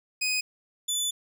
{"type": "tone pair in turn", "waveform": "20% pulse", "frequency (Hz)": [2500, 3488], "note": ["D#7", "A7"], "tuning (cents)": [8, -16], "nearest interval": "tritone", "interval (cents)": 576, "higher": "second", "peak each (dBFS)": -20, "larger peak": "neither", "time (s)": [[0.21, 0.41], [0.88, 1.11]], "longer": "second", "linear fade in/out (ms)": 10, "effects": []}